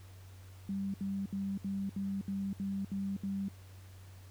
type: tone bursts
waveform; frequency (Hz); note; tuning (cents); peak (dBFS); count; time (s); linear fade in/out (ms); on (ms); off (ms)
sine; 196; G3; 0; -33; 9; 0.69-3.484; 2; 250; 68
effects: added 94 Hz sine -50 dBFS peak until 4.3 s + pink hiss -61 dBFS RMS until 4.3 s